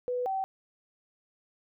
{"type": "tone pair in turn", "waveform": "sine", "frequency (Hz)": [494.9, 768.9], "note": ["B4", "G5"], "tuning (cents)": [4, -34], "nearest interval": "minor sixth", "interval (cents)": 762, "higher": "second", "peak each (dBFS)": -28, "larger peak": "neither", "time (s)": [[0.08, 0.26], [0.26, 0.44]], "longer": "neither", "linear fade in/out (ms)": 0, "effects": []}